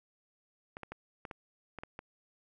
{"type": "clicks", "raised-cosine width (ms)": 0.5, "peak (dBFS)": -27, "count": 8, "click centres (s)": [0.769, 0.833, 0.92, 1.252, 1.312, 1.787, 1.835, 1.991], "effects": []}